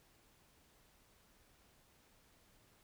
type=silence; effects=pink hiss -69 dBFS RMS until 2.83 s